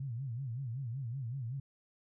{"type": "tone with vibrato", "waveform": "sine", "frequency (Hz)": 125.5, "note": "B2", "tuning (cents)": 28, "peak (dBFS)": -36, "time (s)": [0, 1.6], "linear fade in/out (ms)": 5, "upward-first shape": "sine", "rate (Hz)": 5.3, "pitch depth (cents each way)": 190, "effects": []}